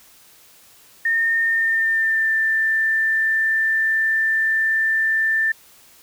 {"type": "tone with pitch glide", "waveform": "sine", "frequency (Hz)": [1825, 1779.2], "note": ["A#6", "A6"], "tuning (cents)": [-37, 19], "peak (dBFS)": -16, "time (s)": [1.05, 5.52], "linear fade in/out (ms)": 5, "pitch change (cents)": -44, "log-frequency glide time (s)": [1.43, 2.34], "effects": ["white hiss -50 dBFS RMS until 6.02 s"]}